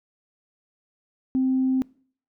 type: tone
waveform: sine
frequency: 260.9 Hz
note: C4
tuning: 5 cents flat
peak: -18 dBFS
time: 1.35-1.82 s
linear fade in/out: 0 ms
effects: noise-tail reverb RT60 0.5 s tail -24 dB re dry + tanh soft clip ceiling -14 dBFS